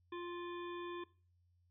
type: harmonic tone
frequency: 349.2 Hz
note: F4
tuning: in tune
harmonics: 1 / 3 / 5 / 7 / 9 / 10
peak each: -43 / -48 / -55 / -57 / -64 / -58 dBFS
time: 0.12-1.04 s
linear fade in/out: 5 ms
effects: noise-tail reverb RT60 0.4 s tail -20 dB re dry + added 88 Hz sine -70 dBFS peak until 1.7 s